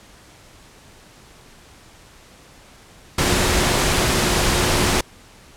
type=tone in noise; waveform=sine; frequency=360 Hz; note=F#4; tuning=47 cents flat; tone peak=-27 dBFS; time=3.18-5.01 s; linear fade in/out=5 ms; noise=pink; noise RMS=-18 dBFS; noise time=3.18-5.01 s; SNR=-12 dB; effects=pink hiss -47 dBFS RMS until 5.56 s + low-pass 10000 Hz 12 dB/octave